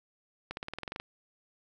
accelerating click train, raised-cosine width 0.3 ms, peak -21 dBFS, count 11, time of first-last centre 0.51-1 s, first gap 61 ms, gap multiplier 0.95, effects none

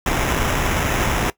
pink noise with sample-and-hold, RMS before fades -20 dBFS, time 0.06-1.3 s, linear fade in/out 2 ms, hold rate 4410 Hz, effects noise-tail reverb RT60 0.1 s tail -18 dB re dry

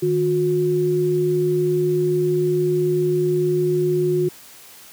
sine tone pair together, 154.1 / 361.1 Hz, D#3 / F#4, -16 / -42 cents, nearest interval octave + minor third, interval 1474 cents, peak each -23 / -17 dBFS, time 0.02-4.29 s, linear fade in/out 10 ms, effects white hiss -44 dBFS RMS until 4.92 s + high-pass 80 Hz 12 dB/octave

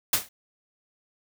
white noise with exponential decay, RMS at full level -17 dBFS, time 0.13-0.29 s, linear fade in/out 5 ms, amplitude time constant 34 ms, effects none

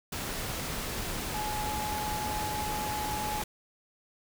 sine tone in noise, 846 Hz, G#5, 32 cents sharp, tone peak -33 dBFS, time 1.34-3.42 s, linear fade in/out 5 ms, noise pink, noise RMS -35 dBFS, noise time 0.12-3.44 s, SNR -1 dB, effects none

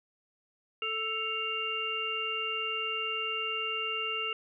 harmonic tone with a mistuned harmonic, 440 Hz, A4, in tune, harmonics 1 / 3 / 5 / 6, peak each -40 / -37 / -42 / -32 dBFS, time 0.82-4.33 s, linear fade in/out 2 ms, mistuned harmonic 6, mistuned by +95 cents, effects none

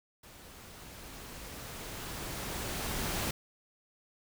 pink noise with level ramp, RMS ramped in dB -53 to -33 dBFS, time 0.23-3.31 s, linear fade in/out 5 ms, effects none

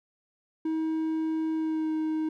triangle tone with pitch glide, 318.4 to 313.7 Hz, D#4 to D#4, +40 to +14 cents, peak -24 dBFS, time 0.65-2.29 s, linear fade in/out 5 ms, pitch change -26 cents, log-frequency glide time 1.54-1.92 s, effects none

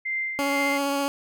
sine tone with tremolo, 2088 Hz, C7, 4 cents flat, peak -24 dBFS, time 0.05-0.78 s, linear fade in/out 10 ms, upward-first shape sine, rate 2.1 Hz, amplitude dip 55%
15% pulse tone with vibrato, 280 Hz, C#4, 18 cents sharp, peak -17 dBFS, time 0.39-1.08 s, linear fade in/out 0 ms, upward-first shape sine, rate 15 Hz, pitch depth 13 cents each way
effects none

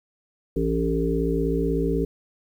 harmonic tone with a mistuned harmonic, 56.1 Hz, A1, 34 cents sharp, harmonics 1 / 3 / 5 / 7 / 8, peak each -27 / -27 / -27 / -27 / -27 dBFS, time 0.56-2.05 s, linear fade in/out 5 ms, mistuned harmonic 1, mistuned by +39 cents, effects 9-bit

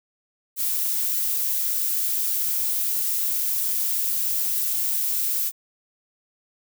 violet noise, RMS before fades -24 dBFS, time 0.56-5.52 s, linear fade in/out 50 ms, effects none

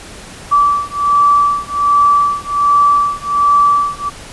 sine beating tone pair, 1157 / 1158.3 Hz, D6 / D6, -26 / -24 cents, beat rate 1.3 Hz, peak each -12 dBFS, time 0.51-4.1 s, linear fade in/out 20 ms, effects pink hiss -33 dBFS RMS until 4.32 s + resampled to 24000 Hz

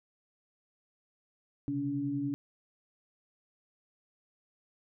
sine tone cluster, 129.2 / 139.6 / 283.9 Hz, C3 / C#3 / C#4, -21 / +13 / +41 cents, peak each -40 / -40 / -31 dBFS, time 1.68-2.34 s, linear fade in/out 0 ms, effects none

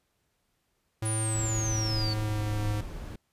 square tone with pitch glide, 110 to 104.73 Hz, A2 to G#2, 0 to +15 cents, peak -29 dBFS, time 1.02-2.81 s, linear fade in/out 5 ms, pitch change -85 cents, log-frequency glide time 1.66-2.64 s
sine exponential sweep, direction down, 9956 to 4435 Hz, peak -31 dBFS, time 1.05-2.14 s, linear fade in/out 10 ms
brown noise, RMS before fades -37 dBFS, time 1.35-3.16 s, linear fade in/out 5 ms
effects pink hiss -75 dBFS RMS until 3.32 s + resampled to 32000 Hz

